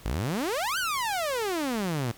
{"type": "exponential two-way sweep", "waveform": "sawtooth", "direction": "up then down", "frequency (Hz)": [47, 1581, 110.7], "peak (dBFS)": -23, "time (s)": [0.05, 2.12], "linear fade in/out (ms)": 10, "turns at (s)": 0.78, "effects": ["pink hiss -51 dBFS RMS until 2.17 s"]}